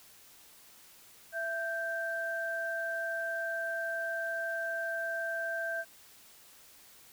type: tone pair together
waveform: sine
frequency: 665.2 / 1568 Hz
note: E5 / G6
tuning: +16 / 0 cents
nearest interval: octave + minor third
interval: 1484 cents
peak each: -36 / -34 dBFS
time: 1.32-5.85 s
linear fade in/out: 50 ms
effects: white hiss -57 dBFS RMS until 7.12 s